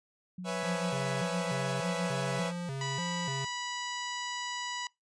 sine tone, 181.7 Hz, F#3, 31 cents flat, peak -37 dBFS, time 0.38-2.44 s, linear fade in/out 5 ms
sawtooth chord, C# minor seventh, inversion third, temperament equal, 493.9 / 554.4 / 659.3 / 830.6 Hz, B4 / C#5 / E5 / G#5, 0 / 0 / 0 / 0 cents, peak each -33 / -35 / -34 / -38 dBFS, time 0.44-2.53 s, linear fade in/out 50 ms
square tone with vibrato, 154.1 Hz, D#3, 16 cents flat, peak -35 dBFS, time 0.63-3.45 s, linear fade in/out 5 ms, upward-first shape square, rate 1.7 Hz, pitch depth 220 cents each way
harmonic tone, 980 Hz, B5, 14 cents flat, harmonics 1 / 2 / 3 / 4 / 5 / 6 / 7 / 8, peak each -39 / -40 / -42 / -46 / -46 / -50 / -46 / -52 dBFS, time 2.81-4.87 s, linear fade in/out 2 ms
effects noise-tail reverb RT60 0.2 s tail -24 dB re dry + resampled to 22050 Hz

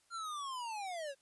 square linear sweep, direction down, 1396.9 to 529 Hz, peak -40 dBFS, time 0.1-1.15 s, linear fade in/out 50 ms, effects white hiss -72 dBFS RMS until 1.21 s + resampled to 24000 Hz

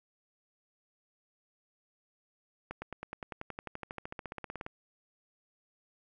accelerating click train, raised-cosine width 0.5 ms, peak -24 dBFS, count 26, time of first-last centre 2.71-4.664 s, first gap 110 ms, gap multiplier 0.97, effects none

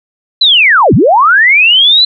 sine linear two-way sweep, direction down then up, 4090 to 86.9 to 4090 Hz, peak -3 dBFS, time 0.41-2.05 s, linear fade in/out 5 ms, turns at 0.94 s, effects none

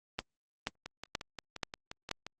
two click trains, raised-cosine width 0.2 ms, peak -24 / -15 dBFS, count 9 / 5, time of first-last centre 0.86-2.266 / 0.19-2.113 s, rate 5.69 / 2.08 Hz, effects Opus 24 kbps

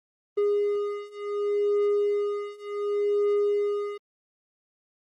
triangle beating tone pair, 410 / 410.68 Hz, G#4 / G#4, -22 / -19 cents, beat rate 0.68 Hz, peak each -25 / -24 dBFS, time 0.37-3.98 s, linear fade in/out 10 ms, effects Opus 24 kbps

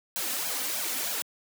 white noise with flanger, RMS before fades -31 dBFS, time 0.16-1.22 s, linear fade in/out 0 ms, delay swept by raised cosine 1.2 to 4 ms, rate 3.2 Hz, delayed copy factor +1, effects high-pass 200 Hz 12 dB/octave

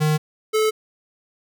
square tone pair in turn, 153.4 / 433.9 Hz, D#3 / A4, -24 / -24 cents, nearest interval octave + tritone, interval 1800 cents, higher second, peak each -17 dBFS, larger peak neither, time 0-0.18 / 0.53-0.71 s, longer neither, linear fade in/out 20 ms, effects none

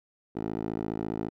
10% pulse tone with band-pass filter, 54.6 Hz, A1, 13 cents flat, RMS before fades -33 dBFS, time 0.35-1.3 s, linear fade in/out 20 ms, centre 390 Hz, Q 1.3, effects none

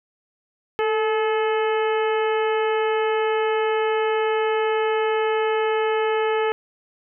harmonic tone with a mistuned harmonic, 430.7 Hz, A4, 37 cents flat, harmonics 1 / 2 / 3 / 4 / 5 / 6 / 7, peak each -20 / -26 / -30 / -32 / -34 / -36 / -37 dBFS, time 0.79-6.52 s, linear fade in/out 0 ms, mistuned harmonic 1, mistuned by +41 cents, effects none

